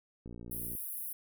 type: click train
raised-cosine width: 3 ms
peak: -34 dBFS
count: 30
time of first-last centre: 0.26-0.751 s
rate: 59.1 Hz
type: high-pass noise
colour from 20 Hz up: pink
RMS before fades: -40 dBFS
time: 0.51-1.13 s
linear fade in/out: 5 ms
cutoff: 10000 Hz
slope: 96 dB/octave
effects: none